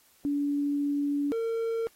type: tone pair in turn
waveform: sine / triangle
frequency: 286.7 / 456.1 Hz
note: D4 / A#4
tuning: -42 / -38 cents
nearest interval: minor sixth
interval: 804 cents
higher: second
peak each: -25 dBFS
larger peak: neither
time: 0.25-1.32 / 1.32-1.87 s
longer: first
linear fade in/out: 0 ms
effects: white hiss -62 dBFS RMS until 1.95 s + AAC 48 kbps